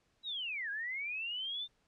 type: linear two-way sweep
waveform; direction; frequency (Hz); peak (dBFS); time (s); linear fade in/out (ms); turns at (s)
sine; down then up; 3945 to 1600 to 3621; -36; 0.23-1.68; 50; 0.7
effects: pink hiss -75 dBFS RMS until 1.87 s + low-pass 7000 Hz 12 dB/octave